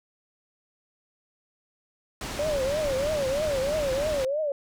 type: low-pass noise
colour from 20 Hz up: pink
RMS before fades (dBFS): -34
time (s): 2.21-4.25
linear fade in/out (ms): 2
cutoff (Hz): 8100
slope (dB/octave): 12
type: tone with vibrato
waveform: sine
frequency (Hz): 570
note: C#5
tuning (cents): +48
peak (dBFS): -24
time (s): 2.39-4.52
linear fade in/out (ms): 2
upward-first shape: triangle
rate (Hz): 3.1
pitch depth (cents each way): 190
effects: none